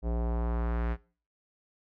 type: tone with low-pass filter sweep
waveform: square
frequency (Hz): 58.27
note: A#1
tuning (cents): 0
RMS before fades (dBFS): -30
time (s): 0.02-0.97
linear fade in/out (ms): 50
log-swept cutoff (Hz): 600 to 1900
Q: 1.4
effects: noise-tail reverb RT60 0.4 s tail -21 dB re dry